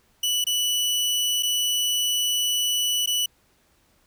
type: tone with dropouts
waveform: sawtooth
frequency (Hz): 2960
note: F#7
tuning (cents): 0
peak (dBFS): -18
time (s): 0.23-3.26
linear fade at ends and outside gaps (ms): 5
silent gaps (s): 0.442-0.467 / 1.426-1.431 / 3.061-3.073
effects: pink hiss -63 dBFS RMS until 4.06 s